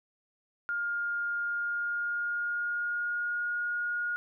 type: tone with pitch glide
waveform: sine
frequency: 1412 to 1434.2 Hz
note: F6 to F6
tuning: +19 to +46 cents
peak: -29 dBFS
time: 0.69-4.16 s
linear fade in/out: 0 ms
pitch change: +27 cents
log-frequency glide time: 1.37-3.52 s
effects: none